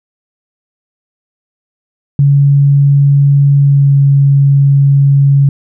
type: tone with pitch glide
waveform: sine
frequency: 141 to 139.54 Hz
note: C#3 to C#3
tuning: +30 to +12 cents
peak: -4 dBFS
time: 2.19-5.49 s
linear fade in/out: 2 ms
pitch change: -18 cents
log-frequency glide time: 3.59-3.94 s
effects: none